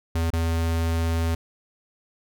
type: tone with dropouts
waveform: square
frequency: 82.6 Hz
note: E2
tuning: 4 cents sharp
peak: -22 dBFS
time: 0.15-1.35 s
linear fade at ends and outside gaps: 5 ms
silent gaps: 0.304-0.332 s
effects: none